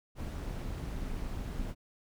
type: noise with amplitude modulation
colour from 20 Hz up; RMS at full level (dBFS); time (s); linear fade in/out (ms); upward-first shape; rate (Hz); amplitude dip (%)
brown; -35; 0.15-1.75; 50; sine; 220; 50
effects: none